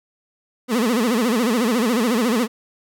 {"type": "tone with vibrato", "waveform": "30% pulse", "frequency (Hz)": 232.8, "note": "A#3", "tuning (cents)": -2, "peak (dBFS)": -14, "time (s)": [0.68, 2.48], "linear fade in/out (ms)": 50, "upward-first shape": "sine", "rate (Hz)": 14, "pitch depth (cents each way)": 170, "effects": []}